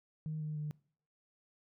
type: tone with pitch steps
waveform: sine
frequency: 155.56 / 152.89 / 150.26 Hz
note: D#3 / D#3 / D3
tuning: 0 / -30 / +40 cents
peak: -35 dBFS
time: 0.26-0.71 s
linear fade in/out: 0 ms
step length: 150 ms
effects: noise-tail reverb RT60 0.5 s tail -23 dB re dry + tanh soft clip ceiling -31 dBFS